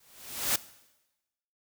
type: noise with exponential growth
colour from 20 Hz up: white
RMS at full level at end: -24 dBFS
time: 0-0.56 s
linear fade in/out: 5 ms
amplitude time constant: 120 ms
effects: noise-tail reverb RT60 1.0 s tail -18 dB re dry